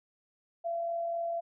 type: tone with amplitude modulation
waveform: sine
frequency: 678 Hz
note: E5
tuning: 49 cents sharp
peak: -29 dBFS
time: 0.64-1.41 s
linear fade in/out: 20 ms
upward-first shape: sine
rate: 44 Hz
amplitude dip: 30%
effects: none